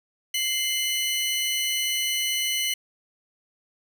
sawtooth tone pair together, 2093 / 2977 Hz, C7 / F#7, 0 / +10 cents, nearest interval tritone, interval 610 cents, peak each -25 / -22 dBFS, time 0.34-2.74 s, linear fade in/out 5 ms, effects none

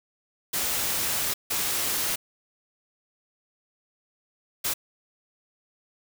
white noise bursts at uneven times, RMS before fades -27 dBFS, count 3, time 0.53-1.34 / 1.5-2.16 / 4.64-4.74 s, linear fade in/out 10 ms, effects none

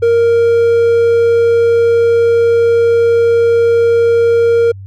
triangle tone, 466.1 Hz, A#4, in tune, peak -5 dBFS, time 0.02-4.72 s, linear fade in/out 10 ms, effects added 97 Hz sine -27 dBFS peak until 4.86 s

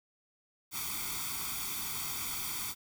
white noise with comb filter, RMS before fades -37 dBFS, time 0.71-2.75 s, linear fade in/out 50 ms, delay 0.87 ms, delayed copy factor +0.9, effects none

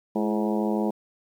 harmonic tone with a mistuned harmonic, 106.3 Hz, G#2, 41 cents sharp, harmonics 2 / 3 / 4 / 5 / 6 / 7 / 8 / 9, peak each -25 / -29 / -31 / -33 / -35 / -36 / -37 / -38 dBFS, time 0.15-0.91 s, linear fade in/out 10 ms, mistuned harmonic 3, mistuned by +76 cents, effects 9-bit

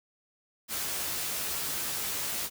white noise with comb filter, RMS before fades -33 dBFS, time 0.68-2.5 s, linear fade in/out 50 ms, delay 14 ms, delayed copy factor +0.65, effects none

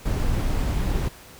brown noise, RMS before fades -23 dBFS, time 0.05-1.09 s, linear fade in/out 10 ms, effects pink hiss -46 dBFS RMS until 1.39 s

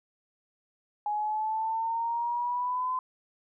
sine exponential sweep, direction up, 832 to 1026 Hz, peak -27 dBFS, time 1.06-2.99 s, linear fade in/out 2 ms, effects none

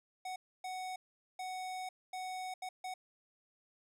square tone bursts at uneven times, 743 Hz, F#5, 7 cents sharp, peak -40 dBFS, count 6, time 0.25-0.36 / 0.64-0.96 / 1.39-1.89 / 2.13-2.54 / 2.62-2.69 / 2.84-2.94 s, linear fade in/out 5 ms, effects low-pass 11000 Hz 12 dB/octave

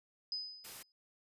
sine tone with exponential decay, 5010 Hz, D#8, 11 cents sharp, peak -34 dBFS, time 0.32-0.92 s, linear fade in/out 1 ms, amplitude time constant 130 ms
white noise, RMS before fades -49 dBFS, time 0.64-0.83 s, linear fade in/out 10 ms
effects resampled to 32000 Hz

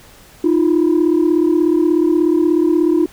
sine tone pair together, 311.1 / 347.7 Hz, D#4 / F4, 0 / -8 cents, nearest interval major second, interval 192 cents, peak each -12 dBFS, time 0.44-3.06 s, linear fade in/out 5 ms, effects tanh soft clip ceiling -7 dBFS + pink hiss -44 dBFS RMS until 3.12 s

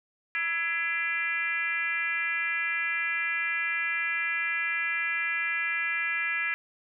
sine tone with frequency modulation, 2024 Hz, B6, 42 cents sharp, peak -26 dBFS, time 0.35-6.54 s, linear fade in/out 0 ms, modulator 351 Hz, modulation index 1.5, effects none

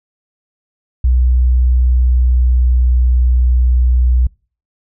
sine tone with pitch glide, 62.2 to 61.77 Hz, B1 to B1, +13 to +1 cents, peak -8 dBFS, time 1.04-4.27 s, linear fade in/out 5 ms, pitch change -12 cents, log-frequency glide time 1.73-2.95 s, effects noise-tail reverb RT60 0.4 s tail -26 dB re dry

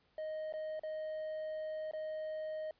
triangle tone with dropouts, 623 Hz, D#5, 2 cents sharp, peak -36 dBFS, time 0.18-2.71 s, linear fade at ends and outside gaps 2 ms, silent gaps 0.525-0.537 / 0.795-0.834 / 1.912-1.934 s, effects pink hiss -73 dBFS RMS until 2.79 s + resampled to 11025 Hz

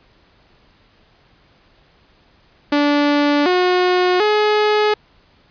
sawtooth tone with pitch steps, 290.5 / 362.3 / 422.6 Hz, D4 / F#4 / G#4, -19 / -36 / +30 cents, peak -9 dBFS, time 2.72-4.94 s, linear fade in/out 5 ms, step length 740 ms, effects pink hiss -54 dBFS RMS until 5.5 s + resampled to 11025 Hz

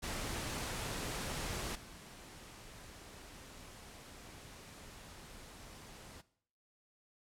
pink noise with level steps, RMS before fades -40 / -53 dBFS, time 0.02-6.22 s, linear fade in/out 20 ms, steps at 1.75 s, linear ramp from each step 5 ms, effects noise-tail reverb RT60 0.6 s tail -18 dB re dry + low-pass 11000 Hz 12 dB/octave

